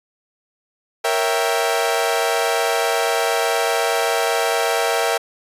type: chord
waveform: sawtooth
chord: A# diminished seventh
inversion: none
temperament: equal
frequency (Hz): 466.2 / 554.4 / 659.3 / 784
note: A#4 / C#5 / E5 / G5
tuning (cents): 0 / 0 / 0 / 0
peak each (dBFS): -18 / -22 / -18 / -19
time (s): 1.04-5.18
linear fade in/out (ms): 10
effects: resampled to 32000 Hz